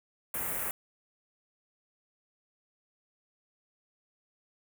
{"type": "band-stop noise", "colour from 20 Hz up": "white", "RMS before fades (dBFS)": -34, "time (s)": [0.34, 0.71], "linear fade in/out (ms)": 2, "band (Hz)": [2200, 9400], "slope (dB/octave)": 24, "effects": []}